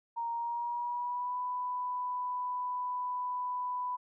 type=tone with pitch glide; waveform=sine; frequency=932.3 to 993.5 Hz; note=A#5 to B5; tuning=0 to +10 cents; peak=-32 dBFS; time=0.16-3.97 s; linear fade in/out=20 ms; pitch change=+110 cents; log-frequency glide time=0.32-1.37 s; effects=none